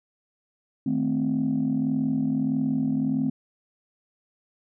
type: chord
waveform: sine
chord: A diminished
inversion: second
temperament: equal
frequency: 155.56 / 220 / 261.6 Hz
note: Eb3 / A3 / C4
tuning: 0 / 0 / 0 cents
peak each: -29 / -26 / -23 dBFS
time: 0.86-3.3 s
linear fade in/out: 5 ms
effects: tanh soft clip ceiling -16 dBFS